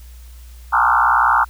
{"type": "tone with frequency modulation", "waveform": "sine", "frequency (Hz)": 1137, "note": "C#6", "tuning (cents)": 44, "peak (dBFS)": -11, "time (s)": [0.72, 1.45], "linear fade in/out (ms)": 20, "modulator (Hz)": 60.6, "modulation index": 5.2, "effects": ["added 60 Hz sine -36 dBFS peak until 1.49 s", "white hiss -50 dBFS RMS until 1.49 s"]}